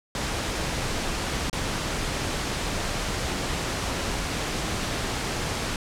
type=noise with dropouts; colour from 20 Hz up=pink; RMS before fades=-28 dBFS; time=0.15-5.76 s; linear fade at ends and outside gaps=1 ms; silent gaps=1.498-1.529 s; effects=low-pass 8000 Hz 12 dB/octave